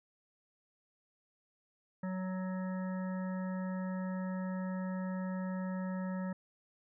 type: harmonic tone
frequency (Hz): 186.2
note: F#3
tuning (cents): +11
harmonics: 1 / 3 / 5 / 7 / 9 / 10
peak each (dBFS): -35 / -45 / -49 / -52 / -54 / -55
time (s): 2.03-6.33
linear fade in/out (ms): 5
effects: none